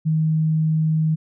sine tone, 157.6 Hz, D#3, 23 cents sharp, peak -16 dBFS, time 0.05-1.16 s, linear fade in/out 20 ms, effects none

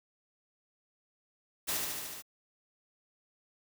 white noise with echo, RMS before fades -33 dBFS, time 1.67-1.78 s, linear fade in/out 20 ms, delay 74 ms, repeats 6, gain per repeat -2 dB, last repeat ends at 2.224 s, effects none

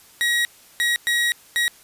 30% pulse tone bursts at uneven times, 1903 Hz, A#6, 35 cents sharp, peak -15 dBFS, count 4, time 0.21-0.45 / 0.8-0.96 / 1.07-1.32 / 1.56-1.68 s, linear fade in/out 0 ms, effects white hiss -50 dBFS RMS until 1.83 s + resampled to 32000 Hz

